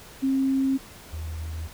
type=tone pair in turn; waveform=sine; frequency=268 / 79.68 Hz; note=C4 / D#2; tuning=+42 / +42 cents; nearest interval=octave + major sixth; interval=2100 cents; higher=first; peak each=-20 / -30 dBFS; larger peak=first; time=0.22-0.78 / 1.12-1.68 s; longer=neither; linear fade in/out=20 ms; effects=pink hiss -46 dBFS RMS until 1.73 s